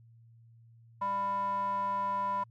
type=tone with band-pass filter; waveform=square; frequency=198.7 Hz; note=G3; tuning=24 cents sharp; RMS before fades=-32 dBFS; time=1.01-2.44 s; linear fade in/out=10 ms; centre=960 Hz; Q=9.2; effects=added 115 Hz sine -55 dBFS peak until 2.5 s + AAC 64 kbps